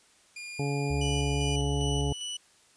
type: tone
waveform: sawtooth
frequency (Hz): 2417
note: D7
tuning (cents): +49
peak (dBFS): -35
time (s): 0.36-1.56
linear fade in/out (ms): 5
type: harmonic tone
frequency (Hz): 141.6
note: C#3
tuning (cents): +37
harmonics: 1 / 2 / 3 / 4 / 5 / 6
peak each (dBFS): -29 / -35 / -34 / -46 / -41 / -41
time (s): 0.59-2.13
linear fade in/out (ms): 5
type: tone with pitch glide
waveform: sine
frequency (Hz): 70 to 69.24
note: C#2 to C#2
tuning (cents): +18 to -1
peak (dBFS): -30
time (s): 0.9-2.13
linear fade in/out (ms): 5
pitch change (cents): -19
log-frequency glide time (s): 1.16-1.27
type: tone with tremolo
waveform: sawtooth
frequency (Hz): 2960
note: F#7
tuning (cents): 0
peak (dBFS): -30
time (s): 1.01-2.37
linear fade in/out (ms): 5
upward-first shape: square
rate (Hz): 2.5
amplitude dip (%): 40
effects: white hiss -61 dBFS RMS until 2.76 s + resampled to 22050 Hz